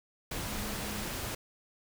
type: tone in noise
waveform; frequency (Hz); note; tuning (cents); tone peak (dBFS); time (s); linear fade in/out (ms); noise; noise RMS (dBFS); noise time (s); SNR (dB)
sine; 208.5; G#3; +7; -43; 0.46-1.04; 5; pink; -37; 0.31-1.35; -9
effects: none